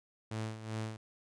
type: tone with tremolo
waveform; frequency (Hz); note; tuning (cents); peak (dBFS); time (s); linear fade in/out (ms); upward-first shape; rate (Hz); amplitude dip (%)
sawtooth; 110; A2; 0; -31; 0.31-0.97; 5; sine; 2.6; 70
effects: resampled to 22050 Hz